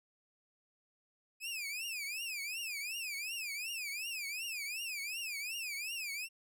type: tone with vibrato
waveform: sawtooth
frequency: 2503 Hz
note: D#7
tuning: 10 cents sharp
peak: -35 dBFS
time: 1.4-6.29 s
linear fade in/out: 50 ms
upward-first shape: triangle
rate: 2.7 Hz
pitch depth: 240 cents each way
effects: none